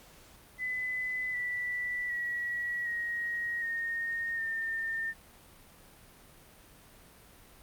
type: tone with pitch steps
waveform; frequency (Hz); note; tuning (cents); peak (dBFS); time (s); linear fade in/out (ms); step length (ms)
sine; 2008 / 1966.7 / 1926.2 / 1886.6 / 1847.7 / 1809.7; B6 / B6 / B6 / A#6 / A#6 / A6; +28 / -8 / -44 / +20 / -16 / +48; -31; 0.58-5.14; 50; 760
effects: pink hiss -56 dBFS RMS until 7.62 s + Opus 48 kbps